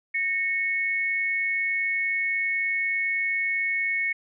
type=tone pair together; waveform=sine; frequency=1851.7 / 2202 Hz; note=A#6 / C#7; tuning=-12 / -12 cents; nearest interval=minor third; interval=300 cents; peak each=-29 / -24 dBFS; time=0.14-4.13 s; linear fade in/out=10 ms; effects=none